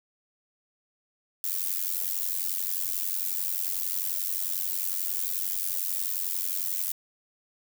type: noise with amplitude modulation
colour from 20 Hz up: violet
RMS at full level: -26 dBFS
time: 1.44-6.92 s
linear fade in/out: 0 ms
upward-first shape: sine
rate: 91.2 Hz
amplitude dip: 90%
effects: none